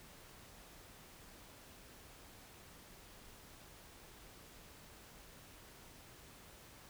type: silence
effects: pink hiss -58 dBFS RMS until 6.89 s